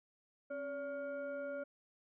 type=tone with frequency modulation; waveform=sine; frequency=570 Hz; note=C#5; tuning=48 cents sharp; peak=-39 dBFS; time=0.5-1.64 s; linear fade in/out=10 ms; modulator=841 Hz; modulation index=0.69; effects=none